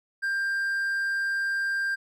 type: tone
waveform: triangle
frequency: 1590 Hz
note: G6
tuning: 24 cents sharp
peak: -23 dBFS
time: 0.22-1.96 s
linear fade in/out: 20 ms
effects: none